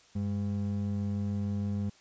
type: ring-modulated tone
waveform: triangle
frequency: 150.4 Hz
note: D3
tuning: 42 cents sharp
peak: -24 dBFS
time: 0.15-1.9 s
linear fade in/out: 10 ms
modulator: 53.2 Hz
effects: white hiss -60 dBFS RMS until 2 s + resampled to 16000 Hz

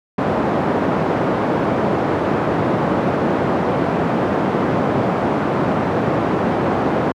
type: band-pass noise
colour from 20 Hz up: pink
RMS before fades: -18 dBFS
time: 0.18-7.12 s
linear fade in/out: 5 ms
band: 160 to 970 Hz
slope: 12 dB/octave
effects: high-pass 80 Hz 12 dB/octave

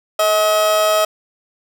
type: tone with amplitude modulation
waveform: 30% pulse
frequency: 637 Hz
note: D#5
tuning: 41 cents sharp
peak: -8 dBFS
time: 0.19-1.05 s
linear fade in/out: 5 ms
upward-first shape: sine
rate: 201 Hz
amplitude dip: 45%
effects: none

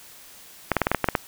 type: clicks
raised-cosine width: 0.5 ms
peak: -4 dBFS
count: 9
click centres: 0.717 / 0.767 / 0.817 / 0.869 / 0.916 / 0.947 / 1.043 / 1.087 / 1.152 s
effects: white hiss -47 dBFS RMS until 1.27 s

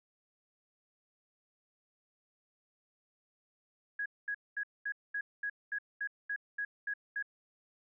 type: tone bursts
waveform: sine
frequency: 1661.2 Hz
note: G#6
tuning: in tune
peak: -33 dBFS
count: 12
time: 3.99-7.226 s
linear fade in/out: 5 ms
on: 68 ms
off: 220 ms
effects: none

